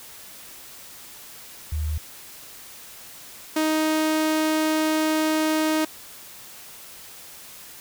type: tone pair in turn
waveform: sine / sawtooth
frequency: 77 / 312.5 Hz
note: D#2 / D#4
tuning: -17 / +8 cents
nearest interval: 2 octaves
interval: 2425 cents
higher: second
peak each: -23 / -16 dBFS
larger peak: second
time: 1.72-1.98 / 3.56-5.85 s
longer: second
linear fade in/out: 5 ms
effects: white hiss -43 dBFS RMS until 7.8 s